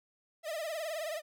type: tone with vibrato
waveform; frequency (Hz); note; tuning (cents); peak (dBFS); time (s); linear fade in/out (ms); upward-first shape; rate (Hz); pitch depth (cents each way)
45% pulse; 634; D#5; +32; -35; 0.43-1.22; 50; triangle; 19; 130
effects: none